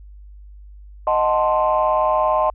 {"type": "chord", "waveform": "sine", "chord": "D# diminished seventh", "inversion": "none", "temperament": "equal", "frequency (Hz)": [622.3, 740, 880, 1046.5], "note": ["D#5", "F#5", "A5", "C6"], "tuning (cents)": [0, 0, 0, 0], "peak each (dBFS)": [-18, -23, -21, -19], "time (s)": [1.07, 2.5], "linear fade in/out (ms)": 2, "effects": ["tanh soft clip ceiling -7 dBFS", "added 50 Hz sine -38 dBFS peak until 2.54 s"]}